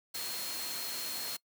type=tone in noise; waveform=sine; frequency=4249 Hz; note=C8; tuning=26 cents sharp; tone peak=-41 dBFS; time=0.14-1.37 s; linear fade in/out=10 ms; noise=white; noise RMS=-39 dBFS; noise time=0.14-1.37 s; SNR=-5 dB; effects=noise-tail reverb RT60 0.1 s tail -24 dB re dry + high-pass 150 Hz 12 dB/octave